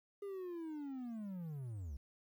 triangle linear sweep, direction down, 407.7 to 62.8 Hz, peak -40 dBFS, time 0.22-1.97 s, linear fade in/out 5 ms, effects 12-bit

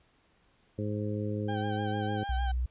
harmonic tone, 104.9 Hz, G#2, 18 cents sharp, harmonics 1 / 2 / 3 / 4 / 5, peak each -33 / -36 / -38 / -39 / -40 dBFS, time 0.78-2.24 s, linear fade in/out 10 ms
35% pulse tone with vibrato, 785 Hz, G5, 2 cents sharp, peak -33 dBFS, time 1.48-2.52 s, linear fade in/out 10 ms, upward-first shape sine, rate 6.6 Hz, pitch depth 44 cents each way
sine tone, 61.74 Hz, B1, in tune, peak -27 dBFS, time 2.29-2.66 s, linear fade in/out 5 ms
effects pink hiss -67 dBFS RMS until 2.7 s + resampled to 8000 Hz

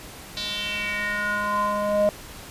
square tone with band-pass filter sweep, 206.8 Hz, G#3, 7 cents flat, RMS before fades -25 dBFS, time 0.37-2.09 s, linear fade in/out 0 ms, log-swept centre 4100 to 600 Hz, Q 4.4, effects pink hiss -41 dBFS RMS until 2.5 s + resampled to 32000 Hz

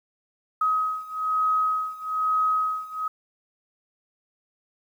sine beating tone pair, 1266 / 1267.1 Hz, D#6 / D#6, +30 / +31 cents, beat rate 1.1 Hz, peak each -24 / -26 dBFS, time 0.61-3.08 s, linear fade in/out 5 ms, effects 9-bit

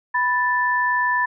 sine tone pair together, 987.8 / 1760 Hz, B5 / A6, 0 / 0 cents, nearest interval minor seventh, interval 1000 cents, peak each -20 dBFS, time 0.14-1.26 s, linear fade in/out 10 ms, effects none

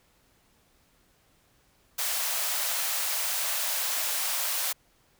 white high-pass noise, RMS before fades -29 dBFS, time 1.98-4.73 s, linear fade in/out 10 ms, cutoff 540 Hz, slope 48 dB/octave, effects pink hiss -65 dBFS RMS until 5.19 s

